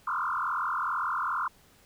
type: tone with frequency modulation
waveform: sine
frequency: 1215 Hz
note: D#6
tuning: 42 cents flat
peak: -27 dBFS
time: 0.07-1.48 s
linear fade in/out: 5 ms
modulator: 42.4 Hz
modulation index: 5.2
effects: pink hiss -60 dBFS RMS until 1.85 s